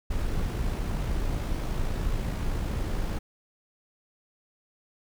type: noise with amplitude modulation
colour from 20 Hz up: brown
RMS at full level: -27 dBFS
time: 0.1-3.19 s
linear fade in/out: 10 ms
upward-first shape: sine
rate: 55.5 Hz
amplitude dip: 30%
effects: none